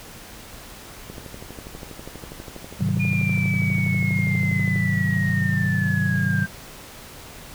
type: click train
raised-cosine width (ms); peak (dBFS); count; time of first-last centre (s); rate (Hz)
2; -23; 46; 1.1-4.759; 12.3
type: chord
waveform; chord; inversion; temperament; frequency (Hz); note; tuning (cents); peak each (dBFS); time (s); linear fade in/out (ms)
sine; Ab dominant seventh; none; equal with one note detuned; 103.83 / 130.81 / 155.56 / 188.88; Ab2 / C3 / Eb3 / Gb3; 0 / 0 / 0 / +36; -25 / -26 / -25 / -24; 2.79-6.46; 20
type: linear sweep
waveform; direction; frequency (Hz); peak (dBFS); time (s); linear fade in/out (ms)
sine; down; 2437 to 1568; -25; 2.99-6.47; 20
effects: pink hiss -41 dBFS RMS until 7.54 s